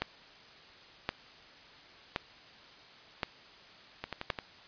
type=two click trains; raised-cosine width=0.3 ms; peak=-14 / -20 dBFS; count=5 / 5; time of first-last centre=0.02-4.303 / 4.04-4.388 s; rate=0.934 / 11.5 Hz; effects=white hiss -54 dBFS RMS until 4.67 s + resampled to 11025 Hz